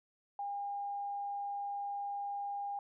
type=tone; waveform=sine; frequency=807 Hz; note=G#5; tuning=50 cents flat; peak=-36 dBFS; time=0.39-2.79 s; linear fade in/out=2 ms; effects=none